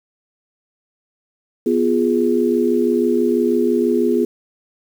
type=chord; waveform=sine; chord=F diminished; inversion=second; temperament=equal; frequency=246.9 / 349.2 / 415.3 Hz; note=Cb4 / F4 / Ab4; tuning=0 / 0 / 0 cents; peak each=-18 dBFS; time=1.66-4.25 s; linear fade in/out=5 ms; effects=7-bit